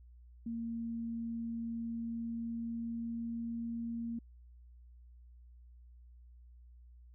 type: tone with pitch glide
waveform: sine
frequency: 230.5 to 232 Hz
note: A#3 to A#3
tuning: -19 to -8 cents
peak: -36 dBFS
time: 0.46-4.19 s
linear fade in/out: 5 ms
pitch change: +11 cents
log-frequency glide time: 1.85-3.67 s
effects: added 60 Hz sine -54 dBFS peak until 7.14 s